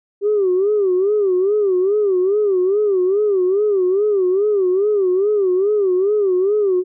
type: tone with vibrato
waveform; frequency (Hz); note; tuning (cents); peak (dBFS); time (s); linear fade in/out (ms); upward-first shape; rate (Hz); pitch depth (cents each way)
sine; 392; G4; 0; -12; 0.21-6.84; 50; sine; 2.4; 140
effects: tanh soft clip ceiling -9 dBFS